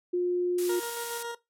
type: tone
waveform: sine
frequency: 356.1 Hz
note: F4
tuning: 34 cents sharp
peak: -24 dBFS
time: 0.13-0.8 s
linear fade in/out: 10 ms
type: noise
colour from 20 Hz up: blue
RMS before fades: -35 dBFS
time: 0.58-1.23 s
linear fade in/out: 5 ms
type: tone with tremolo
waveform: 20% pulse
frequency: 469.7 Hz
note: A#4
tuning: 13 cents sharp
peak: -28 dBFS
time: 0.69-1.35 s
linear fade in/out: 5 ms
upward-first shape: square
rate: 7.2 Hz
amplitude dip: 30%
effects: noise-tail reverb RT60 0.2 s tail -19 dB re dry + low-pass 12000 Hz 12 dB/octave